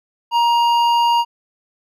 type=tone with hard clipping; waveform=triangle; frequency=942 Hz; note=A#5; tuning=18 cents sharp; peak=-14 dBFS; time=0.31-1.25 s; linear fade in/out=50 ms; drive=13 dB; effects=none